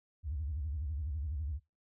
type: tone with vibrato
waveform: sine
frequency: 74.3 Hz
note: D2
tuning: 21 cents sharp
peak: -33 dBFS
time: 0.23-1.6 s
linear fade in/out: 50 ms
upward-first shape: sine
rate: 12 Hz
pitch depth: 210 cents each way
effects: noise-tail reverb RT60 0.3 s tail -26 dB re dry + tanh soft clip ceiling -29 dBFS